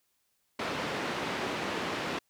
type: band-pass noise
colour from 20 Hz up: pink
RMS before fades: -34 dBFS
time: 0.59-2.19 s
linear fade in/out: 5 ms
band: 220 to 3300 Hz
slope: 12 dB/octave
effects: white hiss -75 dBFS RMS until 2.29 s